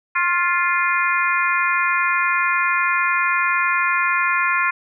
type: harmonic tone with a mistuned harmonic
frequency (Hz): 349.2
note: F4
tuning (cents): 0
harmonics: 3 / 4 / 5 / 6 / 7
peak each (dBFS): -21 / -22 / -23 / -24 / -24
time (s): 0.15-4.71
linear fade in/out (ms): 10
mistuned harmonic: 3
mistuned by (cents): +27
effects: none